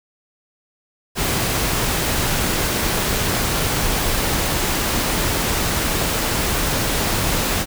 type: noise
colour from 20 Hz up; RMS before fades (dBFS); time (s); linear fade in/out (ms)
pink; -20; 1.15-7.66; 50
effects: none